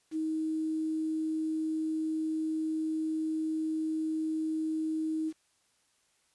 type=tone with quantisation; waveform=sine; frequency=315.7 Hz; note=D#4; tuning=25 cents sharp; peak=-29 dBFS; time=0.11-5.33 s; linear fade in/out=50 ms; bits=9; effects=white hiss -71 dBFS RMS until 6.34 s + resampled to 24000 Hz